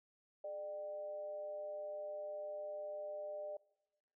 sine tone with amplitude modulation, 599 Hz, D5, 34 cents sharp, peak -39 dBFS, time 0.44-3.57 s, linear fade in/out 5 ms, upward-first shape sine, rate 180 Hz, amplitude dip 55%, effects noise-tail reverb RT60 1.0 s tail -22 dB re dry

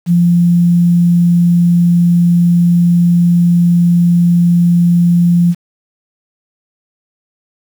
sine tone with quantisation, 173.2 Hz, F3, 14 cents flat, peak -6 dBFS, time 0.06-5.55 s, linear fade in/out 50 ms, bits 6, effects none

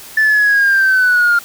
sine linear sweep, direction down, 1760 to 1396.9 Hz, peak -7 dBFS, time 0.17-1.39 s, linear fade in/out 5 ms, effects tanh soft clip ceiling -6 dBFS + white hiss -35 dBFS RMS until 1.44 s

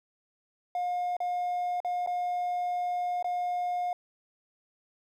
triangle tone with dropouts, 714 Hz, F5, 38 cents sharp, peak -25 dBFS, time 0.75-3.93 s, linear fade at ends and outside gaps 2 ms, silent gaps 1.167-1.203 / 1.803-1.847 / 2.063-2.073 / 3.226-3.244 s, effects tanh soft clip ceiling -22 dBFS + 11-bit

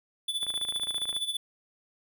square tone with tremolo, 3474 Hz, A7, 23 cents flat, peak -27 dBFS, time 0.28-1.37 s, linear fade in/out 5 ms, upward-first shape sine, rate 15 Hz, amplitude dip 75%
click train, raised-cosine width 0.5 ms, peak -29 dBFS, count 21, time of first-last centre 0.43-1.165 s, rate 27.2 Hz
effects none

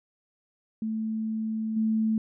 sine tone with level steps, 220 Hz, A3, in tune, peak -27 / -22 dBFS, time 0.82-2.18 s, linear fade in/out 2 ms, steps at 1.76 s, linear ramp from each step 10 ms, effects none

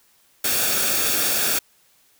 white noise with comb filter, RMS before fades -21 dBFS, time 0.44-1.59 s, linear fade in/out 5 ms, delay 0.99 ms, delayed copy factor -0.55, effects white hiss -59 dBFS RMS until 2.19 s

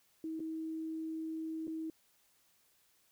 sine tone with dropouts, 320 Hz, D#4, 49 cents sharp, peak -37 dBFS, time 0.24-1.9 s, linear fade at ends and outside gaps 2 ms, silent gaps 0.395-0.402 / 1.671-1.678 s, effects white hiss -71 dBFS RMS until 3.11 s

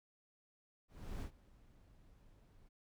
brown noise with ADSR envelope, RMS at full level -42 dBFS, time 0.88-2.69 s, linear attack 340 ms, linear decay 88 ms, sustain -22 dB, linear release 14 ms, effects none

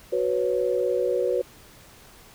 sine chord, F# suspended fourth, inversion none, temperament equal, 370 / 493.9 / 554.4 Hz, F#4 / B4 / C#5, 0 / 0 / 0 cents, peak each -26 / -24 / -27 dBFS, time 0.12-1.42 s, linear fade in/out 10 ms, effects pink hiss -50 dBFS RMS until 2.34 s

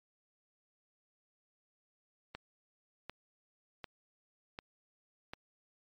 click train, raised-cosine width 0.3 ms, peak -26 dBFS, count 5, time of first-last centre 2.35-5.335 s, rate 1.34 Hz, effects MP3 64 kbps

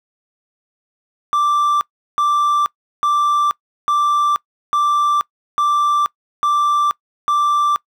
triangle tone bursts, 1174.7 Hz, D6, in tune, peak -11 dBFS, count 8, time 1.33-7.76 s, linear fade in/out 0 ms, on 480 ms, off 370 ms, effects noise-tail reverb RT60 0.1 s tail -22 dB re dry

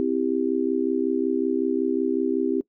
sine chord, C major, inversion none, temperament just, 261.6 / 327 / 392.4 Hz, C4 / E4 / G4, 0 / -14 / +2 cents, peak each -25 dBFS, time 0-2.61 s, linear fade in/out 0 ms, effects noise-tail reverb RT60 0.1 s tail -21 dB re dry

